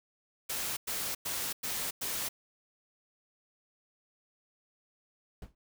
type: noise bursts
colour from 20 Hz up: white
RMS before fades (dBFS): -35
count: 5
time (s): 0.49-2.29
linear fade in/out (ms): 10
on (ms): 280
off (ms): 100
type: noise with exponential decay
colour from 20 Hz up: brown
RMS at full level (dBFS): -39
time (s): 5.42-5.55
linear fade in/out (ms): 2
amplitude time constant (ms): 28
effects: none